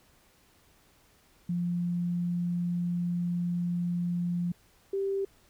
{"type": "tone pair in turn", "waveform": "sine", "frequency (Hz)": [174.61, 392], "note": ["F3", "G4"], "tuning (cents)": [0, 0], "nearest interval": "octave + major second", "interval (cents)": 1400, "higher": "second", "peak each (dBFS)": [-27, -27], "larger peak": "neither", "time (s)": [[1.49, 4.52], [4.93, 5.25]], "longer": "first", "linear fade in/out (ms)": 5, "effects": ["pink hiss -63 dBFS RMS until 5.49 s"]}